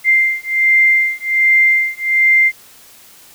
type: beating tone pair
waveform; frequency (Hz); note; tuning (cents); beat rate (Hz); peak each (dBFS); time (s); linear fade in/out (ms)
sine; 2093 / 2094.3; C7 / C7; 0 / +1; 1.3; -13; 0.04-2.52; 50
effects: white hiss -43 dBFS RMS until 3.34 s